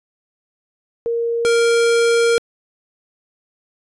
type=tone pair in turn; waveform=sine / square; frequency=466.2 / 466.2 Hz; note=A#4 / A#4; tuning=0 / 0 cents; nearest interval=unison; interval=0 cents; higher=neither; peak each=-17 / -13 dBFS; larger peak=second; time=1.06-1.45 / 1.45-2.38 s; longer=second; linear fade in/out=0 ms; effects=resampled to 24000 Hz